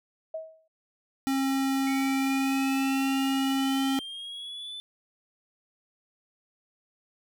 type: tone with exponential decay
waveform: sine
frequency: 640 Hz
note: D#5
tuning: 49 cents sharp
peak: -29 dBFS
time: 0.34-0.68 s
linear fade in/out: 5 ms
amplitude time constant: 72 ms
type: tone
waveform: square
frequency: 269.6 Hz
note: C#4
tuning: 48 cents flat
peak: -25 dBFS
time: 1.27-3.99 s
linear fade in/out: 0 ms
type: linear sweep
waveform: triangle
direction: up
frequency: 2217 to 3520 Hz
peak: -35 dBFS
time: 1.87-4.8 s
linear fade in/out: 0 ms
effects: none